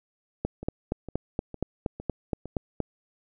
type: two click trains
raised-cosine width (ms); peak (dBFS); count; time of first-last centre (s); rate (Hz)
2; -13 / -24; 11 / 5; 0.45-2.803 / 0.63-2.456; 4.25 / 2.19
effects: none